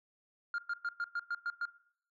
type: tone bursts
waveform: sine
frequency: 1406 Hz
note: F6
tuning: 11 cents sharp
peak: -30 dBFS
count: 8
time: 0.54-1.654 s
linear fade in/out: 2 ms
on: 43 ms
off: 110 ms
effects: noise-tail reverb RT60 0.6 s tail -19 dB re dry + tanh soft clip ceiling -31 dBFS